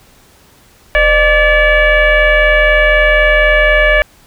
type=tone with frequency modulation; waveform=sine; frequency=1168 Hz; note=D6; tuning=10 cents flat; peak=-6 dBFS; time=0.95-4.02 s; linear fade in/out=0 ms; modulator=563 Hz; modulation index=2.1; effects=pink hiss -46 dBFS RMS until 4.26 s